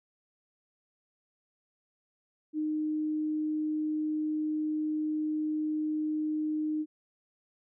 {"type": "tone", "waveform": "sine", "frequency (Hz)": 307.3, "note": "D#4", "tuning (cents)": -21, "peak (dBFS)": -28, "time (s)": [2.53, 6.86], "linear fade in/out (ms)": 50, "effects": []}